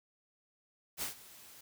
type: noise with ADSR envelope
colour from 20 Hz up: white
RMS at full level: -36 dBFS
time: 0.97-1.61 s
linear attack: 51 ms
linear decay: 120 ms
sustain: -19 dB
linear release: 4 ms
effects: none